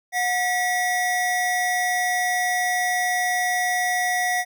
square tone pair together, 726.7 / 1940 Hz, F#5 / B6, -31 / -31 cents, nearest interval octave + perfect fourth, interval 1700 cents, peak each -24 dBFS, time 0.12-4.45 s, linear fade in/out 50 ms, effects none

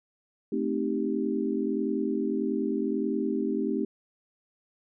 sine chord, A half-diminished seventh, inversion none, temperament equal, 220 / 261.6 / 311.1 / 392 Hz, A3 / C4 / Eb4 / G4, 0 / 0 / 0 / 0 cents, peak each -31 dBFS, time 0.52-3.85 s, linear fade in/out 5 ms, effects none

